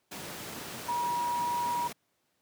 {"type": "tone in noise", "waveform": "sine", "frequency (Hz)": 960, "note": "B5", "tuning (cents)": -49, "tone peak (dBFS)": -28, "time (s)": [0.88, 1.88], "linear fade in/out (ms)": 10, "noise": "pink", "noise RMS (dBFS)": -40, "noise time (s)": [0.11, 1.93], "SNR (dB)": 9, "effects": ["pink hiss -75 dBFS RMS until 2.41 s", "high-pass 150 Hz 12 dB/octave"]}